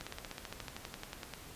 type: slowing click train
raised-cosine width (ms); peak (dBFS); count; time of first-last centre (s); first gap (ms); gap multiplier
0.2; -24; 18; 0.01-1.337; 56; 1.04
effects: pink hiss -51 dBFS RMS until 1.55 s + resampled to 32000 Hz